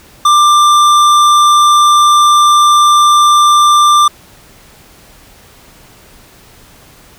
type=tone with hard clipping; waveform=triangle; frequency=1186 Hz; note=D6; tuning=17 cents sharp; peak=-6 dBFS; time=0.25-4.08 s; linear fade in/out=5 ms; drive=17 dB; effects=pink hiss -41 dBFS RMS until 7.18 s